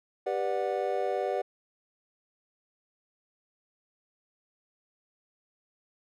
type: chord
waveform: triangle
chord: G major seventh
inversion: none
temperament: just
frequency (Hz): 392 / 490 / 588 / 735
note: G4 / B4 / D5 / F#5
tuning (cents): 0 / -14 / +2 / -12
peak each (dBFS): -31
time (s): 0.26-1.42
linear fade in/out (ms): 10
effects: none